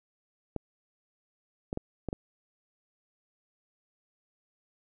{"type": "clicks", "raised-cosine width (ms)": 2, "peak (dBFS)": -19, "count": 5, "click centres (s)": [0.563, 1.729, 1.774, 2.087, 2.129], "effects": []}